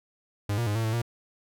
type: tone with pitch steps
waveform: 45% pulse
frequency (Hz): 102.3 / 118.4 / 103.6 / 113 / 110.6 / 117.8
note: G#2 / A#2 / G#2 / A2 / A2 / A#2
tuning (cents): -26 / +27 / -4 / +47 / +9 / +19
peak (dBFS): -25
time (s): 0.49-1.018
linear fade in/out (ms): 5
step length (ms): 88
effects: none